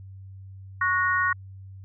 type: chord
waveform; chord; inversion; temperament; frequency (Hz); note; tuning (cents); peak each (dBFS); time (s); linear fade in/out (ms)
sine; F# major; second; equal with one note detuned; 1108.7 / 1460.4 / 1864.7; C#6 / F#6 / A#6; 0 / -23 / 0; -25; 0.81-1.33; 5
effects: added 96 Hz sine -40 dBFS peak until 1.84 s